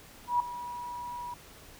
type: tone with ADSR envelope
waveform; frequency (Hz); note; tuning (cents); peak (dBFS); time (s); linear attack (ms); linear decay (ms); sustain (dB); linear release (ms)
sine; 969; B5; -33; -21; 0.27-1.34; 130; 3; -15; 4
effects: pink hiss -52 dBFS RMS until 1.79 s